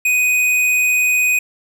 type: tone with hard clipping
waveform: triangle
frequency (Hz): 2494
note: D#7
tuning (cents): +3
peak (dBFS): -14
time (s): 0.05-1.39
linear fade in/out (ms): 5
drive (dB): 16
effects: none